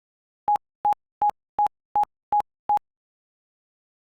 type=tone bursts; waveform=sine; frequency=830.6 Hz; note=G#5; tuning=in tune; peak=-16 dBFS; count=7; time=0.48-2.773 s; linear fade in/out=0 ms; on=79 ms; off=290 ms; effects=Opus 48 kbps